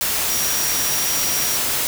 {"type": "tone in noise", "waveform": "sine", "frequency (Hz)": 5690, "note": "F8", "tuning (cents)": 31, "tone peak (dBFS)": -24, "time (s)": [0.3, 1.57], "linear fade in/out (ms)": 0, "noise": "white", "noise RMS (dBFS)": -21, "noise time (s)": [0.01, 1.87], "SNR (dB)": -6, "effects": []}